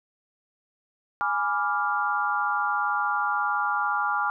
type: chord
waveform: sine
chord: G# diminished seventh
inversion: none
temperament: equal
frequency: 830.6 / 987.8 / 1174.7 / 1396.9 Hz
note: G#5 / B5 / D6 / F6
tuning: 0 / 0 / 0 / 0 cents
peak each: -28 / -32 / -28 / -27 dBFS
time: 1.21-4.3 s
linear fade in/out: 0 ms
effects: none